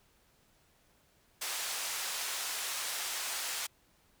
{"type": "band-pass noise", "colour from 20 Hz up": "white", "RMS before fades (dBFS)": -37, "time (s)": [1.41, 3.67], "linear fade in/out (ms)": 10, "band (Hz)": [670, 9300], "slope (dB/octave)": 12, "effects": ["pink hiss -68 dBFS RMS until 4.2 s"]}